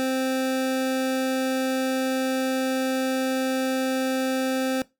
25% pulse tone, 261.6 Hz, C4, in tune, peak -19 dBFS, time 0-4.82 s, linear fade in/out 0 ms, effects noise-tail reverb RT60 0.2 s tail -19 dB re dry

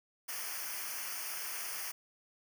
white noise with comb filter, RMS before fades -40 dBFS, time 0.28-1.92 s, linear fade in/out 10 ms, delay 0.26 ms, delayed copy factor -1, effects none

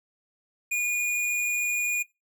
sine tone with hard clipping, 2441 Hz, D#7, 34 cents flat, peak -25 dBFS, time 0.71-2.03 s, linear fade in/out 10 ms, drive 14 dB, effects noise-tail reverb RT60 0.2 s tail -19 dB re dry

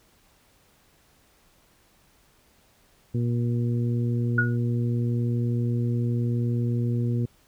harmonic tone, 119.2 Hz, A#2, 39 cents sharp, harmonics 1 / 2 / 3 / 4, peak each -23 / -29 / -35 / -40 dBFS, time 3.14-7.26 s, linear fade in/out 10 ms
sine tone with exponential decay, 1450 Hz, F#6, 35 cents flat, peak -16 dBFS, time 4.38-4.57 s, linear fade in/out 5 ms, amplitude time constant 40 ms
effects pink hiss -61 dBFS RMS until 7.47 s

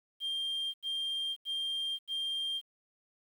sine tone bursts, 3189 Hz, G7, 29 cents sharp, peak -30 dBFS, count 4, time 0.2-2.615 s, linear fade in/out 50 ms, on 540 ms, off 85 ms, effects tanh soft clip ceiling -30 dBFS + 10-bit

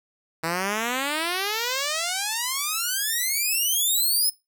5% pulse exponential sweep, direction up, 159.8 to 5240 Hz, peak -13 dBFS, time 0.43-4.3 s, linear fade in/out 10 ms, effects noise-tail reverb RT60 0.2 s tail -19 dB re dry

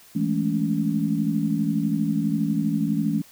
sine chord, A major seventh, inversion second, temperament equal with one note detuned, 164.81 / 207.7 / 220 / 281.7 Hz, E3 / G#3 / A3 / C#4, 0 / 0 / 0 / +28 cents, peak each -26 dBFS, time 0.15-3.22 s, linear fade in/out 10 ms, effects white hiss -51 dBFS RMS until 3.31 s

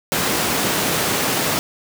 pink high-pass noise, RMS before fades -20 dBFS, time 0.12-1.59 s, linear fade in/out 0 ms, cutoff 160 Hz, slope 12 dB/octave, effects none

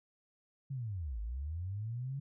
sine linear two-way sweep, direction down then up, 141.4 to 50.5 to 141.4 Hz, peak -36 dBFS, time 0.7-2.2 s, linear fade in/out 10 ms, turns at 1.2 s, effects none

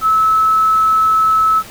sine tone with quantisation, 1300 Hz, E6, 24 cents flat, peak -9 dBFS, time 0.01-1.63 s, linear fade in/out 50 ms, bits 6, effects pink hiss -35 dBFS RMS until 1.7 s

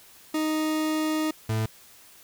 40% pulse tone pair in turn, 311.1 / 109.99 Hz, D#4 / A2, 0 / 0 cents, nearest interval octave + tritone, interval 1800 cents, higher first, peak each -23 dBFS, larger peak neither, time 0.34-1.31 / 1.49-1.66 s, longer first, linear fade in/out 5 ms, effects white hiss -52 dBFS RMS until 2.23 s

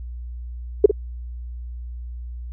sine tone with echo, 410.4 Hz, G#4, 21 cents flat, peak -4 dBFS, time 0.84-0.86 s, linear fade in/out 5 ms, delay 53 ms, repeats 1, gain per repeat -11 dB, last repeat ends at 0.913 s, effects added 60 Hz sine -30 dBFS peak until 2.52 s

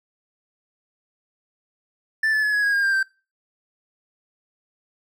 triangle tone with pitch steps, 1764 / 1733.7 / 1703.9 / 1674.6 / 1645.9 / 1617.6 / 1589.8 / 1562.5 Hz, A6 / A6 / G#6 / G#6 / G#6 / G#6 / G6 / G6, +4 / -26 / +44 / +14 / -16 / -46 / +24 / -6 cents, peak -16 dBFS, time 2.23-3.03 s, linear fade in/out 5 ms, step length 100 ms, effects noise-tail reverb RT60 0.3 s tail -22 dB re dry

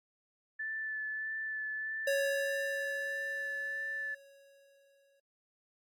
sine tone with vibrato, 1750 Hz, A6, 10 cents flat, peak -35 dBFS, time 0.59-4.15 s, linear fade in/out 10 ms, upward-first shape sine, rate 1.6 Hz, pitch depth 15 cents each way
square tone with exponential decay, 554.4 Hz, C#5, in tune, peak -29 dBFS, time 2.07-5.2 s, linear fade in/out 5 ms, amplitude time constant 680 ms
effects AAC 64 kbps

